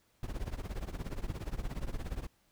brown noise with tremolo, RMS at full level -34 dBFS, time 0.23-2.27 s, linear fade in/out 2 ms, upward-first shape triangle, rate 17 Hz, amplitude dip 95%, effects pink hiss -71 dBFS RMS until 2.51 s

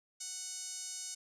5% pulse tone with band-pass filter, 740 Hz, F#5, in tune, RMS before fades -43 dBFS, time 0.2-1.15 s, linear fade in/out 10 ms, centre 6900 Hz, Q 2, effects none

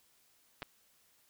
clicks, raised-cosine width 0.3 ms, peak -25 dBFS, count 2, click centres 0.621 / 0.628 s, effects white hiss -69 dBFS RMS until 1.29 s

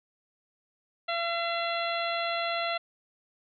harmonic tone, 679 Hz, F5, 49 cents flat, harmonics 1 / 2 / 3 / 4 / 5 / 6, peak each -31 / -34 / -36 / -37 / -38 / -39 dBFS, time 1.08-2.78 s, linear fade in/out 10 ms, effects none

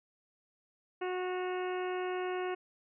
harmonic tone with a mistuned harmonic, 365.9 Hz, F#4, 19 cents flat, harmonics 1 / 2 / 3 / 4 / 5 / 6 / 7 / 8, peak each -34 / -40 / -44 / -46 / -48 / -50 / -51 / -52 dBFS, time 1.01-2.55 s, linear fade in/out 10 ms, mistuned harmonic 8, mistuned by -57 cents, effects none

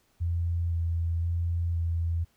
sine tone with vibrato, 84.5 Hz, E2, 43 cents sharp, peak -25 dBFS, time 0.2-2.25 s, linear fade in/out 20 ms, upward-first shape square, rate 0.97 Hz, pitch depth 14 cents each way, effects pink hiss -68 dBFS RMS until 2.36 s

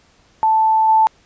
sine tone with level steps, 880 Hz, A5, in tune, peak -11 / -9 dBFS, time 0.43-1.07 s, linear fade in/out 0 ms, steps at 0.88 s, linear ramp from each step 10 ms, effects pink hiss -54 dBFS RMS until 1.25 s + resampled to 16000 Hz

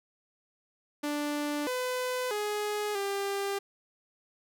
sawtooth tone with pitch steps, 293.8 / 504 / 418 / 397.6 Hz, D4 / B4 / G#4 / G4, +1 / +35 / +11 / +25 cents, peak -26 dBFS, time 1.03-3.59 s, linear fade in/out 10 ms, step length 640 ms, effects none

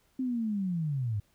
sine linear sweep, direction down, 264.2 to 98 Hz, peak -28 dBFS, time 0.19-1.2 s, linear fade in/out 5 ms, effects pink hiss -69 dBFS RMS until 1.34 s

